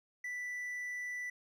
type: tone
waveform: triangle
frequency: 1975.5 Hz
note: B6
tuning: in tune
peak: -36 dBFS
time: 0.24-1.3 s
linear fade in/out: 5 ms
effects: none